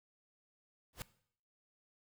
pink noise with exponential growth, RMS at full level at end -38 dBFS, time 0.93-1.02 s, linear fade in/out 1 ms, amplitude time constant 19 ms, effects noise-tail reverb RT60 0.6 s tail -18 dB re dry

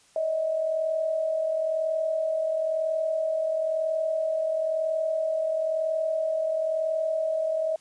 sine tone pair together, 598 / 639 Hz, D5 / D#5, +31 / +46 cents, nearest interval minor second, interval 115 cents, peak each -33 / -24 dBFS, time 0.16-7.76 s, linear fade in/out 2 ms, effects white hiss -59 dBFS RMS until 7.8 s + resampled to 22050 Hz

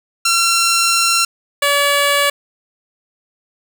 10% pulse tone pair in turn, 1361 / 570.8 Hz, F6 / D5, -45 / -49 cents, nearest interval octave + minor third, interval 1504 cents, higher first, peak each -4 dBFS, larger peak neither, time 0.25-1.25 / 1.62-2.3 s, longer first, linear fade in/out 5 ms, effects none

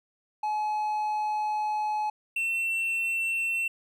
triangle tone pair in turn, 850 / 2699 Hz, G#5 / E7, +40 / +40 cents, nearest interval octave + minor sixth, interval 2000 cents, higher second, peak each -24 dBFS, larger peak neither, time 0.43-2.1 / 2.36-3.68 s, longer first, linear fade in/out 5 ms, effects none

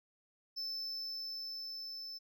triangle tone with level ramp, 5274 Hz, E8, in tune, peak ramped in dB -36 to -42 dBFS, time 0.56-2.19 s, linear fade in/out 20 ms, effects none

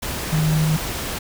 sine tone in noise, 155.7 Hz, D#3, 2 cents sharp, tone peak -16 dBFS, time 0.32-0.77 s, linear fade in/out 10 ms, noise pink, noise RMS -27 dBFS, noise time 0.02-1.19 s, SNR +8 dB, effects none

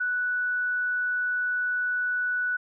sine tone, 1480 Hz, F#6, in tune, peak -24 dBFS, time 0-2.57 s, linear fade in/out 10 ms, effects none

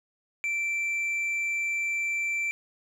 sine tone with tanh clipping, 2341 Hz, D7, 6 cents flat, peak -27 dBFS, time 0.44-2.51 s, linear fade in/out 0 ms, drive 4 dB, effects none

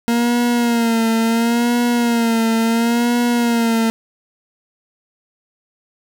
40% pulse tone with vibrato, 233.1 Hz, A#3, in tune, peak -13 dBFS, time 0.08-3.9 s, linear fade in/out 0 ms, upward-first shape sine, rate 0.72 Hz, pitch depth 55 cents each way, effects none

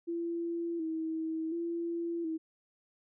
sine tone with vibrato, 329.7 Hz, E4, in tune, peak -32 dBFS, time 0.07-2.38 s, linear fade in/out 20 ms, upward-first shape square, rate 0.69 Hz, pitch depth 46 cents each way, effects none

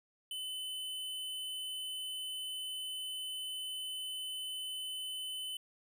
square tone, 3027 Hz, F#7, 39 cents sharp, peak -39 dBFS, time 0.31-5.57 s, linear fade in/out 2 ms, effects none

